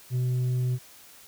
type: tone with tanh clipping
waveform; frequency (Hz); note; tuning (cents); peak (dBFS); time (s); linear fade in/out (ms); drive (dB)
triangle; 125.8; B2; +32; -24; 0.1-0.79; 50; 8
effects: white hiss -51 dBFS RMS until 1.27 s